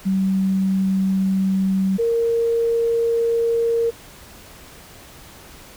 sine tone pair in turn, 191.4 / 463.2 Hz, G3 / A#4, -41 / -11 cents, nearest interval octave + minor third, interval 1530 cents, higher second, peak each -16 dBFS, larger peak neither, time 0.05-1.98 / 1.98-3.91 s, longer neither, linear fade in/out 20 ms, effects pink hiss -43 dBFS RMS until 5.76 s

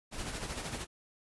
pink noise with tremolo, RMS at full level -37 dBFS, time 0.11-0.87 s, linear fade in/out 50 ms, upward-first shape sine, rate 13 Hz, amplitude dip 50%, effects resampled to 24000 Hz

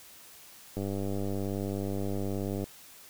click train, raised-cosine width 2 ms, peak -21 dBFS, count 186, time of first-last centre 0.77-2.641 s, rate 98.9 Hz, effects white hiss -52 dBFS RMS until 3.09 s

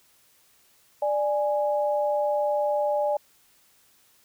sine tone pair together, 591.1 / 830.6 Hz, D5 / G#5, +11 / 0 cents, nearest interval tritone, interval 589 cents, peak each -23 / -27 dBFS, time 1.02-3.17 s, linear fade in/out 5 ms, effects white hiss -61 dBFS RMS until 4.24 s

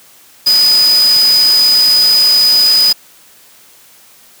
sine tone in noise, 4978 Hz, D#8, in tune, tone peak -6 dBFS, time 0.46-2.93 s, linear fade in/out 10 ms, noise white, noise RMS -20 dBFS, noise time 0.46-2.93 s, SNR +11 dB, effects white hiss -43 dBFS RMS until 4.4 s + high-pass 100 Hz 12 dB/octave

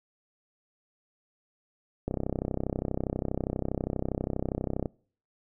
click train, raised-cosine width 2 ms, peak -16 dBFS, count 91, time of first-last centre 2.08-4.858 s, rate 32.4 Hz, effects noise-tail reverb RT60 0.5 s tail -25 dB re dry

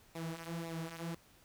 sawtooth tone with flanger, 165.6 Hz, E3, 8 cents sharp, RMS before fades -42 dBFS, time 0.15-1.15 s, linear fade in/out 5 ms, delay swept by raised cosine 0.63 to 6.33 ms, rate 1.9 Hz, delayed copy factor -0.7, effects pink hiss -64 dBFS RMS until 1.44 s

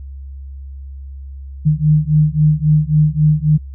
sine beating tone pair, 150.8 / 154.5 Hz, D3 / D#3, +46 / -12 cents, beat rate 3.7 Hz, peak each -13 dBFS, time 1.65-3.58 s, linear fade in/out 20 ms, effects added 68 Hz sine -28 dBFS peak until 3.74 s

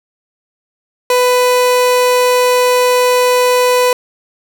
30% pulse tone, 497.6 Hz, B4, 13 cents sharp, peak -6 dBFS, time 1.1-3.93 s, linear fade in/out 2 ms, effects none

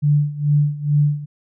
sine tone with tremolo, 146.83 Hz, D3, in tune, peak -11 dBFS, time 0.02-1.26 s, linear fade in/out 20 ms, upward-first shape sine, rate 2.3 Hz, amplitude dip 85%, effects none

